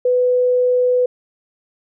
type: tone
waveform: sine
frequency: 498 Hz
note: B4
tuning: 14 cents sharp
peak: -12 dBFS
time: 0.05-1.06 s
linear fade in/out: 5 ms
effects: none

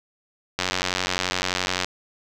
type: click train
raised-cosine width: 0.2 ms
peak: -5 dBFS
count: 116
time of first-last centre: 0.59-1.845 s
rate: 91.6 Hz
effects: none

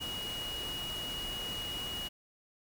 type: tone in noise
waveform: sine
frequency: 2896 Hz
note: F#7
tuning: 38 cents flat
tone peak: -37 dBFS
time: 0-2.09 s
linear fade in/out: 20 ms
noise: pink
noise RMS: -43 dBFS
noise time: 0-2.09 s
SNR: +3 dB
effects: none

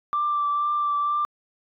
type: tone with vibrato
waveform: sine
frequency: 1174.7 Hz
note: D6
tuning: in tune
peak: -20 dBFS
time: 0.13-1.25 s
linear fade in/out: 0 ms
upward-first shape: triangle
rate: 2.1 Hz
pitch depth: 19 cents each way
effects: tanh soft clip ceiling -16 dBFS

